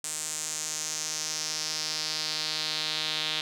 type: tone with band-pass filter sweep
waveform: sawtooth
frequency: 155.1 Hz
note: D#3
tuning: 5 cents flat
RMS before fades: -32 dBFS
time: 0.04-3.41 s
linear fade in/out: 2 ms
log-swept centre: 7900 to 3600 Hz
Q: 3.3
effects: none